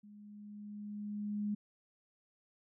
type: tone with level ramp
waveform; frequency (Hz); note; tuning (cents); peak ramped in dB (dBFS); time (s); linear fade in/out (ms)
sine; 207.5; G#3; -1; -53 to -32; 0.03-1.55; 10
effects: none